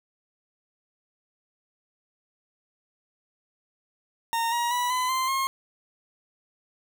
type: tone with pitch steps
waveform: 40% pulse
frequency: 921 / 949.6 / 979.2 / 1009.6 / 1041 / 1073.3 Hz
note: A#5 / A#5 / B5 / B5 / C6 / C6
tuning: -21 / +32 / -15 / +38 / -9 / +44 cents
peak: -23 dBFS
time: 4.33-5.47 s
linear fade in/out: 0 ms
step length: 190 ms
effects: 10-bit